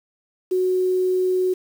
sine tone with quantisation, 369 Hz, F#4, 5 cents flat, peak -17 dBFS, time 0.51-1.54 s, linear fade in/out 10 ms, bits 7, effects none

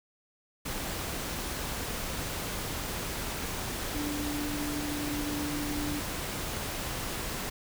sine tone in noise, 293.7 Hz, D4, in tune, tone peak -33 dBFS, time 3.94-6 s, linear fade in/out 10 ms, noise pink, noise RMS -35 dBFS, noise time 0.65-7.5 s, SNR -1 dB, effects none

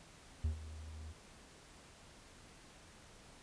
triangle tone with ADSR envelope, 78 Hz, D#2, 5 cents sharp, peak -28 dBFS, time 0.44-1.13 s, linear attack 6 ms, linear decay 110 ms, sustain -16 dB, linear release 13 ms, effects pink hiss -59 dBFS RMS until 3.42 s + resampled to 22050 Hz

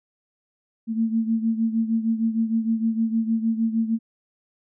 sine beating tone pair, 223.9 / 230.4 Hz, A3 / A#3, +30 / -20 cents, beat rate 6.5 Hz, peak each -21 / -26 dBFS, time 0.87-3.99 s, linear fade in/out 50 ms, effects none

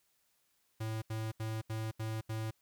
square tone bursts, 110.5 Hz, A2, 8 cents sharp, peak -36 dBFS, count 6, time 0.8-2.51 s, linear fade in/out 10 ms, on 220 ms, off 78 ms, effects white hiss -75 dBFS RMS until 2.61 s

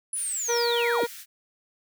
sine linear sweep, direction down, 10210 to 207.7 Hz, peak -27 dBFS, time 0.13-1.04 s, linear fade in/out 2 ms
white high-pass noise, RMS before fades -42 dBFS, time 0.14-1.26 s, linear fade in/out 50 ms, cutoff 1400 Hz, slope 48 dB/octave
harmonic tone, 473.2 Hz, A#4, 26 cents sharp, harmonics 1 / 2 / 3 / 4 / 5 / 7 / 8 / 9, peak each -24 / -30 / -34 / -36 / -38 / -41 / -42 / -43 dBFS, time 0.48-1.07 s, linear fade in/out 20 ms
effects none

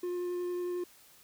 triangle tone with vibrato, 355.3 Hz, F4, 30 cents sharp, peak -30 dBFS, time 0.03-0.84 s, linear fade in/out 5 ms, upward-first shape triangle, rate 11 Hz, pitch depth 10 cents each way, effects white hiss -59 dBFS RMS until 1.23 s

